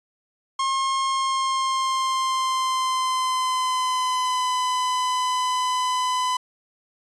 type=tone with pitch glide; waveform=45% pulse; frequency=1073 to 1006.9 Hz; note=C6 to B5; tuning=+43 to +33 cents; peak=-21 dBFS; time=0.59-6.37 s; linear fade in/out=5 ms; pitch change=-110 cents; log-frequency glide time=1.07-4.5 s; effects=resampled to 22050 Hz